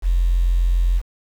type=tone; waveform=sine; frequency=43.65 Hz; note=F1; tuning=in tune; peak=-13 dBFS; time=0.02-1.02 s; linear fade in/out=50 ms; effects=tanh soft clip ceiling -9 dBFS + 7-bit